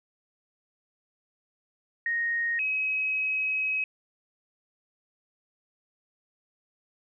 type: tone pair in turn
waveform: sine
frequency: 1864.7 / 2548 Hz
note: A#6 / D#7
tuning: 0 / +41 cents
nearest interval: perfect fourth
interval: 541 cents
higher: second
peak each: -25 dBFS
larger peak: neither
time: 2.06-2.59 / 2.59-3.84 s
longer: second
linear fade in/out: 2 ms
effects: none